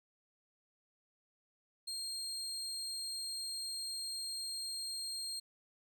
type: tone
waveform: 30% pulse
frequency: 4212 Hz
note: C8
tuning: 11 cents sharp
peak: -36 dBFS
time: 1.87-5.4 s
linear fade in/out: 10 ms
effects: none